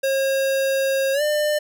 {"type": "tone with pitch glide", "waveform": "square", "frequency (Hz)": [540, 599.2], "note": ["C#5", "D5"], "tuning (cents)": [-45, 35], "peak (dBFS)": -19, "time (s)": [0.03, 1.59], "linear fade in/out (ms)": 10, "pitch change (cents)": 180, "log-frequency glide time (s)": [1.13, 1.22], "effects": []}